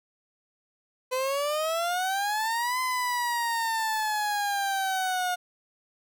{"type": "exponential two-way sweep", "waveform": "30% pulse", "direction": "up then down", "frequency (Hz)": [505, 1026, 716], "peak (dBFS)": -23, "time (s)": [1.11, 5.36], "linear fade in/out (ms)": 20, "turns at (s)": 2.8, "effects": []}